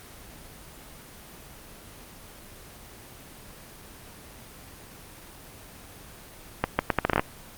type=accelerating click train; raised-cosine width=0.5 ms; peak=-5 dBFS; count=10; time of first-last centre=6.64-7.195 s; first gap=150 ms; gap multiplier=0.75; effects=pink hiss -46 dBFS RMS until 7.57 s + Opus 24 kbps